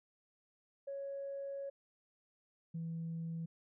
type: tone pair in turn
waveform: sine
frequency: 554.4 / 164.82 Hz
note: C#5 / E3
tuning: 0 / 0 cents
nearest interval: octave + major sixth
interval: 2100 cents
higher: first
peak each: -39 / -37 dBFS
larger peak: second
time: 0.87-1.7 / 2.74-3.46 s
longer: first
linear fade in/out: 10 ms
effects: tanh soft clip ceiling -35 dBFS